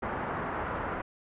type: low-pass noise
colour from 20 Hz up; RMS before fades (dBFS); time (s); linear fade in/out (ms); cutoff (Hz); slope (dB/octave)
white; -34; 0.02-1.02; 10; 1500; 24
effects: resampled to 8000 Hz